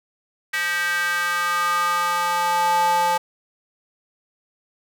square tone with high-pass filter sweep, 174.61 Hz, F3, in tune, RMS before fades -21 dBFS, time 0.53-3.18 s, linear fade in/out 10 ms, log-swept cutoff 1800 to 770 Hz, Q 4.5, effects none

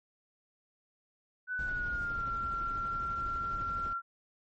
sine tone with pitch glide, 1495 to 1370.9 Hz, F#6 to F6, +17 to -33 cents, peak -32 dBFS, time 1.47-4.02 s, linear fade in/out 50 ms, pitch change -150 cents, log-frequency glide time 1.6-2.26 s
brown noise with tremolo, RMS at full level -41 dBFS, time 1.59-3.93 s, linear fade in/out 2 ms, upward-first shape sine, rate 12 Hz, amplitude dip 30%
effects MP3 32 kbps

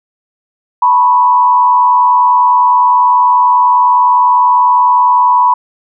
sine tone with frequency modulation, 985 Hz, B5, 5 cents flat, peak -5 dBFS, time 0.82-5.54 s, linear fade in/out 5 ms, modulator 89.8 Hz, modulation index 0.66, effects none

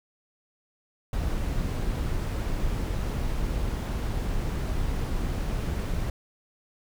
brown noise, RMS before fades -28 dBFS, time 1.13-6.1 s, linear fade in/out 2 ms, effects none

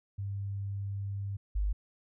sine tone pair in turn, 99.4 / 50.47 Hz, G2 / G#1, +25 / -49 cents, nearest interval octave, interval 1174 cents, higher first, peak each -33 / -27 dBFS, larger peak second, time 0.18-1.37 / 1.55-1.73 s, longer first, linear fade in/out 10 ms, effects none

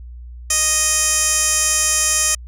15% pulse tone with band-pass filter, 622.3 Hz, D#5, in tune, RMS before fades -17 dBFS, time 0.5-2.35 s, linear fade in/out 5 ms, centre 8000 Hz, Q 3, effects added 60 Hz sine -32 dBFS peak until 2.47 s

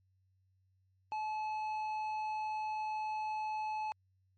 sine tone with tanh clipping, 861 Hz, A5, 38 cents flat, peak -36 dBFS, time 1.12-3.92 s, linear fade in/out 0 ms, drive 8 dB, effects added 94 Hz sine -70 dBFS peak until 4.37 s + MP3 32 kbps

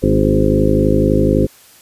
harmonic tone with a mistuned harmonic, 51.91 Hz, G#1, in tune, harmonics 1 / 2 / 3 / 4 / 5 / 6 / 7 / 8 / 10, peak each -19 / -19 / -19 / -19 / -19 / -19 / -19 / -19 / -19 dBFS, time 0.02-1.47 s, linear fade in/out 20 ms, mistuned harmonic 5, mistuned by +30 cents, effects white hiss -45 dBFS RMS until 1.81 s + resampled to 32000 Hz

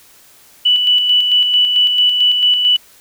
sine tone with tremolo, 2965 Hz, F#7, 3 cents sharp, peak -8 dBFS, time 0.65-2.77 s, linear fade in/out 10 ms, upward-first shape square, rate 4.5 Hz, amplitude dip 40%, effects white hiss -46 dBFS RMS until 3 s

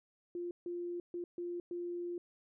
sine tone bursts at uneven times, 349.2 Hz, F4, in tune, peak -37 dBFS, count 5, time 0.35-0.51 / 0.66-1 / 1.14-1.24 / 1.38-1.6 / 1.71-2.18 s, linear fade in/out 2 ms, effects none

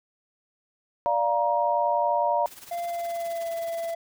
sine chord, Bb major, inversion first, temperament equal with one note detuned, 587.3 / 698.5 / 943.2 Hz, D5 / F5 / Bb5, 0 / 0 / +20 cents, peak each -26 / -26 / -24 dBFS, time 1.06-2.46 s, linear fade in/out 0 ms
white noise with tremolo, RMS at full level -43 dBFS, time 2.46-3.94 s, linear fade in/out 5 ms, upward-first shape sine, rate 19 Hz, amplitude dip 70%
triangle tone with pitch glide, 690 to 670 Hz, F5 to E5, -21 to +28 cents, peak -26 dBFS, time 2.71-3.95 s, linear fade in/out 5 ms, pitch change -51 cents, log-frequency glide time 2.88-3.49 s
effects none

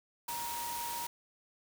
sine tone in noise, 944 Hz, A#5, 22 cents sharp, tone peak -38 dBFS, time 0.28-1.07 s, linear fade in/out 5 ms, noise white, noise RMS -41 dBFS, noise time 0.28-1.07 s, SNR 0 dB, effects none

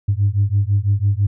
sine beating tone pair, 98 / 104 Hz, G2 / G#2, 0 / +3 cents, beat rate 6 Hz, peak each -16 dBFS, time 0.08-1.27 s, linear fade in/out 10 ms, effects tanh soft clip ceiling -8 dBFS

